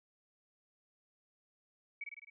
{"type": "tone with echo", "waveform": "sine", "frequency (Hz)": 2264, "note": "C#7", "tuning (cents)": 36, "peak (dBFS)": -38, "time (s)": [2.01, 2.04], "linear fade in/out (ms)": 5, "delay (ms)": 52, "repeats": 5, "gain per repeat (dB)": -3, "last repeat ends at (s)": 2.3, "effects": []}